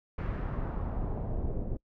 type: noise with low-pass filter sweep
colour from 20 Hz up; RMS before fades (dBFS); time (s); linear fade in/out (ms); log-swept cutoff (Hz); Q
brown; -33; 0.18-1.77; 5; 1900 to 440; 1.4
effects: noise-tail reverb RT60 0.1 s tail -25 dB re dry